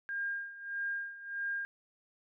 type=tone with tremolo; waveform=sine; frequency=1610 Hz; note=G6; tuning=46 cents sharp; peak=-32 dBFS; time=0.09-1.65 s; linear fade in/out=0 ms; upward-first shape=sine; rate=1.6 Hz; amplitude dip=80%; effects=none